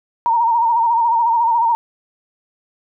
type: tone with vibrato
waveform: sine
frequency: 929 Hz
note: A#5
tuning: 6 cents flat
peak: -12 dBFS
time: 0.26-1.75 s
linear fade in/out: 0 ms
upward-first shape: sine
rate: 14 Hz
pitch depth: 58 cents each way
effects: none